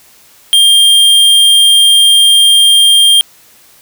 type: tone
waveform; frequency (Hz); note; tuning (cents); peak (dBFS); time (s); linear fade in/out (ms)
square; 3200; G7; +35; -4; 0.53-3.21; 0
effects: white hiss -43 dBFS RMS until 3.81 s